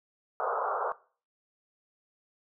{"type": "band-pass noise", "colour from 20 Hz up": "white", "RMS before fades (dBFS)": -31, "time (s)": [0.4, 0.92], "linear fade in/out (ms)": 0, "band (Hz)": [420, 1400], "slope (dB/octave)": 96, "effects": ["noise-tail reverb RT60 0.4 s tail -19 dB re dry"]}